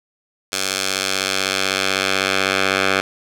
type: tone with band-pass filter sweep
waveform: 10% pulse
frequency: 96 Hz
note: G2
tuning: 36 cents flat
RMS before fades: -20 dBFS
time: 0.52-3.01 s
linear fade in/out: 10 ms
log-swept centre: 6000 to 2100 Hz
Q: 0.79
effects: none